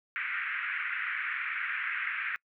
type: band-pass noise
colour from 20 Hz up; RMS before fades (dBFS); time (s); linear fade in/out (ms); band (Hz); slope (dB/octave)
pink; -34; 0.16-2.36; 0; 1400 to 2400; 48
effects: noise-tail reverb RT60 0.1 s tail -25 dB re dry